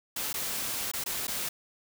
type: noise with dropouts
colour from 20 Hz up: white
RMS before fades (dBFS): -33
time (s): 0.16-1.49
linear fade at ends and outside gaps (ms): 5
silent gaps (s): 0.33-0.34 / 0.916-0.935 / 1.039-1.06 / 1.27-1.279
effects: none